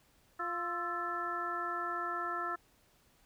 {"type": "harmonic tone with a mistuned harmonic", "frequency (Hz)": 349.2, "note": "F4", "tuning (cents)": 0, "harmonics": [1, 2, 3, 4, 5], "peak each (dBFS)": [-44, -43, -43, -36, -42], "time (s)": [0.39, 2.56], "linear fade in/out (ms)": 10, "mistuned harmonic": 4, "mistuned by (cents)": -83, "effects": ["pink hiss -68 dBFS RMS until 3.25 s"]}